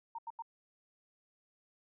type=tone bursts; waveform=sine; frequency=920 Hz; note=A#5; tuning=23 cents flat; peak=-39 dBFS; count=3; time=0.15-0.423 s; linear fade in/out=5 ms; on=35 ms; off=84 ms; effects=none